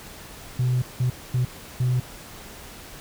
sine tone bursts at uneven times, 125.8 Hz, B2, 32 cents sharp, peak -17 dBFS, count 4, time 0.59-0.82 / 1-1.1 / 1.34-1.45 / 1.8-2 s, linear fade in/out 5 ms, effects tanh soft clip ceiling -17 dBFS + pink hiss -42 dBFS RMS until 3 s

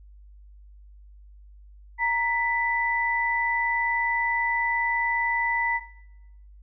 sine tone pair together, 932.3 / 1985.2 Hz, A#5 / B6, 0 / +8 cents, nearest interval octave + minor second, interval 1308 cents, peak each -25 / -23 dBFS, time 1.98-5.81 s, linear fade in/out 50 ms, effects noise-tail reverb RT60 0.9 s tail -17 dB re dry + added 50 Hz sine -46 dBFS peak until 6.62 s

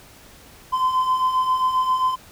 triangle beating tone pair, 1021 / 1028.5 Hz, C6 / C6, -43 / -30 cents, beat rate 7.5 Hz, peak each -23 / -16 dBFS, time 0.72-2.16 s, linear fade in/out 20 ms, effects tanh soft clip ceiling -9 dBFS + pink hiss -47 dBFS RMS until 2.31 s

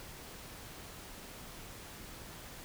silence, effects pink hiss -49 dBFS RMS until 2.64 s

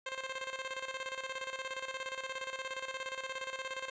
10% pulse tone with tremolo, 527 Hz, C5, 12 cents sharp, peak -28 dBFS, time 0.06-3.9 s, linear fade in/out 5 ms, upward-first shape square, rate 17 Hz, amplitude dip 65%, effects resampled to 16000 Hz

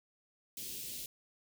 white band-stop noise, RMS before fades -43 dBFS, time 0.57-1.06 s, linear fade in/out 2 ms, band 470 to 2700 Hz, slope 24 dB/octave, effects none

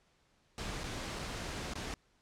pink noise with dropouts, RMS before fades -40 dBFS, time 0.58-1.94 s, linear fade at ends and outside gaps 0 ms, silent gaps 0.835-0.84 / 1.189-1.193 / 1.736-1.755 s, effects pink hiss -71 dBFS RMS until 2.21 s + low-pass 7000 Hz 12 dB/octave

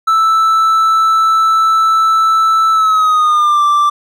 triangle tone with pitch glide, 1318.5 to 1174.6 Hz, E6 to D6, 0 to 0 cents, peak -6 dBFS, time 0.07-3.9 s, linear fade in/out 10 ms, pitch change -200 cents, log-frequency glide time 2.72-3.63 s, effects none

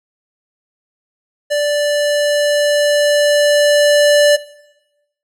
square tone with level ramp, 586 Hz, D5, 4 cents flat, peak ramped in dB -14 to -7 dBFS, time 1.5-4.37 s, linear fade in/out 20 ms, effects noise-tail reverb RT60 0.9 s tail -18 dB re dry + low-pass 11000 Hz 12 dB/octave

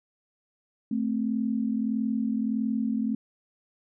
sine tone pair together, 220 / 261.6 Hz, A3 / C4, 0 / 0 cents, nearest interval minor third, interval 300 cents, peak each -26 / -29 dBFS, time 0.91-3.15 s, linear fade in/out 5 ms, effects none

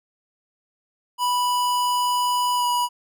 square tone with pitch glide, 985 to 974.8 Hz, B5 to B5, -5 to -23 cents, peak -20 dBFS, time 1.18-2.89 s, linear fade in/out 50 ms, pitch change -18 cents, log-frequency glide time 2.56-2.65 s, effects none

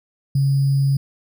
sine tone with sample-and-hold, 138 Hz, C#3, 7 cents flat, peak -14 dBFS, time 0.35-0.97 s, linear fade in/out 5 ms, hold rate 4900 Hz, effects none

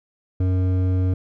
triangle tone with hard clipping, 92.5 Hz, F#2, in tune, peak -19 dBFS, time 0.4-1.14 s, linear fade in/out 5 ms, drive 14 dB, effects none

